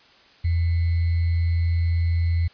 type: tone with sample-and-hold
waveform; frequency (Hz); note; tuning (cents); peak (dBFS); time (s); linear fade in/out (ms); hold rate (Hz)
sine; 84.5; E2; +43; -18; 0.44-2.48; 10; 2100
effects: white hiss -53 dBFS RMS until 2.53 s + resampled to 11025 Hz